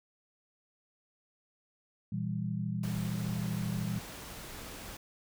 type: chord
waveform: sine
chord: E diminished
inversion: second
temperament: just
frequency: 118.67 / 164.81 / 197.78 Hz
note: Bb2 / E3 / G3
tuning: +31 / 0 / +16 cents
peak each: -36 dBFS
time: 2.12-3.99 s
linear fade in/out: 5 ms
type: noise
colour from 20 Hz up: pink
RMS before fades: -45 dBFS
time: 2.83-4.97 s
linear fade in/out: 5 ms
effects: none